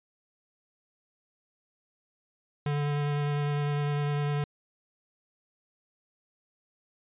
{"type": "tone with vibrato", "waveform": "square", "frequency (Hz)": 145.6, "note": "D3", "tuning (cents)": -15, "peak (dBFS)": -27, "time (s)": [2.66, 4.44], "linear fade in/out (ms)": 2, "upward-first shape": "sine", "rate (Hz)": 9.9, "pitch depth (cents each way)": 12, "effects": ["resampled to 8000 Hz"]}